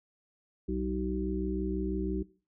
harmonic tone with a mistuned harmonic, 63.2 Hz, B1, 41 cents sharp, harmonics 1 / 3 / 5 / 6, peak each -35 / -35 / -35 / -35 dBFS, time 0.68-2.23 s, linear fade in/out 10 ms, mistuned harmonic 5, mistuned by -16 cents, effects noise-tail reverb RT60 0.4 s tail -21 dB re dry

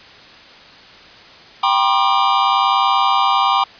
square tone cluster, 785 / 968 / 1069 / 1199 Hz, G5 / B5 / C6 / D6, +2 / -35 / +37 / +36 cents, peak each -19 dBFS, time 1.63-3.64 s, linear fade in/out 5 ms, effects white hiss -41 dBFS RMS until 3.79 s + resampled to 11025 Hz

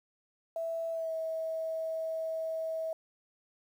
sine tone with pitch glide, 659.3 to 645.4 Hz, E5 to E5, 0 to -37 cents, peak -32 dBFS, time 0.56-2.93 s, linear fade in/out 2 ms, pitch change -37 cents, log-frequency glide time 0.9-1.13 s, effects 10-bit

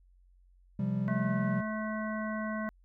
triangle chord, C suspended fourth, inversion none, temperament equal, 130.81 / 174.61 / 196 Hz, C3 / F3 / G3, 0 / 0 / 0 cents, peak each -32 / -34 / -29 dBFS, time 0.79-1.61 s, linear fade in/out 5 ms
harmonic tone, 216.2 Hz, A3, 30 cents flat, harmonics 1 / 3 / 5 / 7 / 9, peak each -34 / -39 / -41 / -42 / -44 dBFS, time 1.08-2.69 s, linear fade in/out 0 ms
effects added 45 Hz sine -59 dBFS peak until 2.84 s

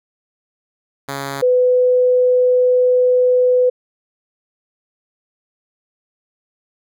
5% pulse / sine tone pair in turn, 138.59 / 500.5 Hz, C#3 / B4, 0 / +23 cents, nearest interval octave + minor seventh, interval 2223 cents, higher second, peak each -12 / -10 dBFS, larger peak second, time 1.08-1.42 / 1.42-3.7 s, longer second, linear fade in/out 10 ms, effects none

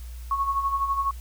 sine tone with tremolo, 1103 Hz, C#6, 9 cents flat, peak -20 dBFS, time 0.31-1.11 s, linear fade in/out 2 ms, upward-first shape sine, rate 12 Hz, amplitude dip 60%, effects added 60 Hz sine -35 dBFS peak until 1.2 s + white hiss -52 dBFS RMS until 1.2 s

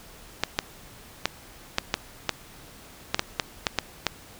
clicks, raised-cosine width 0.2 ms, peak -4 dBFS, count 12, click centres 0.436 / 0.589 / 1.256 / 1.784 / 1.941 / 2.293 / 3.145 / 3.194 / 3.398 / 3.668 / 3.787 / 4.067 s, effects pink hiss -48 dBFS RMS until 4.39 s

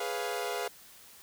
sawtooth chord, C# dominant seventh, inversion second, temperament equal, 415.3 / 493.9 / 554.4 / 698.5 Hz, G#4 / B4 / C#5 / E#5, 0 / 0 / 0 / 0 cents, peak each -33 / -33 / -39 / -33 dBFS, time 0-0.68 s, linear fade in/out 5 ms, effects white hiss -54 dBFS RMS until 1.22 s

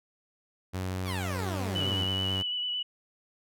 sawtooth tone with pitch glide, 92.9 to 95.46 Hz, F#2 to G2, +7 to -45 cents, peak -27 dBFS, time 0.73-2.43 s, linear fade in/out 20 ms, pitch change +48 cents, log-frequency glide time 1.31-1.69 s
15% pulse exponential sweep, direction down, 1247 to 73.5 Hz, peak -29 dBFS, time 1.04-2.07 s, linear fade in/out 50 ms
sine tone with vibrato, 2960 Hz, F#7, in tune, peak -29 dBFS, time 1.75-2.83 s, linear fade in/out 10 ms, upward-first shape square, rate 9.1 Hz, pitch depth 16 cents each way
effects none

